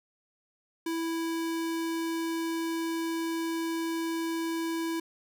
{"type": "tone", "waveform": "square", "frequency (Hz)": 329.6, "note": "E4", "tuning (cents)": 0, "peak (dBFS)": -30, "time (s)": [0.86, 5], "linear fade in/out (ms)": 5, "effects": []}